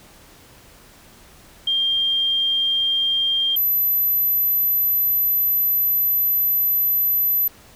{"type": "tone pair in turn", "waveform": "sine", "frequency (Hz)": [3195, 12030], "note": ["G7", "F#9"], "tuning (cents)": [32, 28], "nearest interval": "octave + major seventh", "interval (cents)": 2296, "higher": "second", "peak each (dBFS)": [-17, -16], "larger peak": "second", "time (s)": [[1.67, 3.56], [3.56, 7.48]], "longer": "second", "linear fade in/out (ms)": 5, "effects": ["pink hiss -48 dBFS RMS until 7.75 s"]}